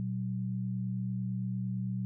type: tone pair together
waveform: sine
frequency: 119.5 / 188.39 Hz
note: A#2 / F#3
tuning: +43 / +31 cents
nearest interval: minor sixth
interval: 788 cents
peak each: -34 / -34 dBFS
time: 0-2.05 s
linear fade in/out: 0 ms
effects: none